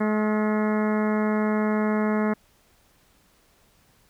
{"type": "harmonic tone with a mistuned harmonic", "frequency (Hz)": 213.6, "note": "G#3", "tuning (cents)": 49, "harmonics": [1, 2, 3, 4, 5, 6, 7, 8, 9, 10], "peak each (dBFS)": [-22, -28, -31, -35, -35, -37, -39, -38, -41, -41], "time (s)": [0, 2.34], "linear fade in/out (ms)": 10, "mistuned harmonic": 7, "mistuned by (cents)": -66, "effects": ["pink hiss -61 dBFS RMS until 4.09 s"]}